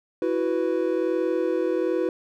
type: chord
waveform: triangle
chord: E suspended second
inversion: none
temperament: just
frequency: 329.6 / 370.8 / 494.4 Hz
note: E4 / F#4 / B4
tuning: 0 / +4 / +2 cents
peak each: -24 dBFS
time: 0.22-2.09 s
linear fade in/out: 2 ms
effects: none